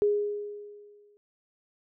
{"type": "tone with exponential decay", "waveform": "sine", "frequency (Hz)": 413.1, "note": "G#4", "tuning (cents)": -9, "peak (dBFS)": -19, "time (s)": [0.02, 1.17], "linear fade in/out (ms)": 0, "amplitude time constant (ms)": 250, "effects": []}